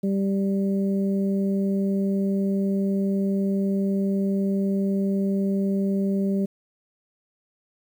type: harmonic tone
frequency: 196 Hz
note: G3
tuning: in tune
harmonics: 1 / 2 / 3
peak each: -21 / -29 / -35 dBFS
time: 0.03-6.46 s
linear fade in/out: 10 ms
effects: 9-bit